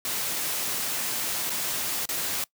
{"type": "noise with dropouts", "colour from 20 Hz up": "white", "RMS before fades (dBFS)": -29, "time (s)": [0.05, 2.44], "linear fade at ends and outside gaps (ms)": 2, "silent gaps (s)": [[1.497, 1.501], [2.056, 2.089]], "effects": ["noise-tail reverb RT60 0.1 s tail -22 dB re dry", "high-pass 100 Hz 12 dB/octave"]}